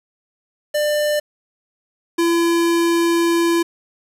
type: tone pair in turn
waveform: square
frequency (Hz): 596 / 338.2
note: D5 / E4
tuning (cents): +25 / +44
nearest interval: minor seventh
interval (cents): 981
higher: first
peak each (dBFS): -17 / -15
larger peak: second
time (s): 0.74-1.2 / 2.18-3.63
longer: second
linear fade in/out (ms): 10
effects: resampled to 32000 Hz + 7-bit